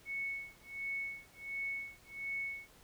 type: tone with tremolo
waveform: sine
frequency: 2210 Hz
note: C#7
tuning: 6 cents flat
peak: -35 dBFS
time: 0.05-2.69 s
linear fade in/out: 50 ms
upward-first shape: sine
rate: 1.4 Hz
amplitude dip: 100%
effects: pink hiss -62 dBFS RMS until 2.83 s